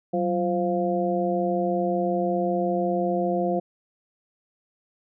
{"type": "harmonic tone with a mistuned harmonic", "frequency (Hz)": 174.61, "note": "F3", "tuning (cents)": 0, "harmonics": [1, 2, 3, 4], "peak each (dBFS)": [-27, -27, -27, -27], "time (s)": [0.13, 3.6], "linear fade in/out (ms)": 10, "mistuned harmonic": 1, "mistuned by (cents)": 120, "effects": []}